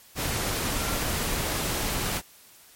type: tone in noise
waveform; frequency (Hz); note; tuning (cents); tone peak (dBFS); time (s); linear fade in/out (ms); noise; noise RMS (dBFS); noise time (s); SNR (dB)
sine; 1372; F6; -31; -37; 0.76-0.99; 50; pink; -28; 0.15-2.22; -12
effects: white hiss -53 dBFS RMS until 2.75 s + MP3 64 kbps